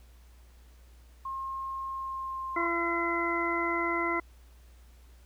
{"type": "tone with pitch glide", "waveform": "sine", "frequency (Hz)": [1070, 1054.7], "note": ["C6", "C6"], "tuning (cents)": [38, 14], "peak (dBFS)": -33, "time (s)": [1.25, 2.67], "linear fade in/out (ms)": 5, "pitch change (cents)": -24, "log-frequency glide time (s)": [1.88, 2.54]}
{"type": "harmonic tone", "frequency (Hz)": 339.8, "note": "F4", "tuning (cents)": -47, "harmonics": [1, 2, 3, 4, 6], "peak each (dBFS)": [-32, -37, -33, -34, -32], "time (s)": [2.56, 4.2], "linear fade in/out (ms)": 5}
{"effects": ["added 60 Hz sine -52 dBFS peak until 5.25 s", "pink hiss -64 dBFS RMS until 5.25 s"]}